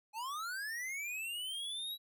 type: linear sweep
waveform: square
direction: up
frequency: 830.6 to 3904 Hz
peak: -39 dBFS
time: 0.13-1.98 s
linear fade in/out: 50 ms
effects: none